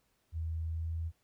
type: tone with pitch glide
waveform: sine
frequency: 81.1 to 81.99 Hz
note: E2 to E2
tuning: -28 to -9 cents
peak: -33 dBFS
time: 0.32-1.12 s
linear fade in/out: 50 ms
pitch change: +19 cents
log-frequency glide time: 0.68-0.94 s
effects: pink hiss -75 dBFS RMS until 1.23 s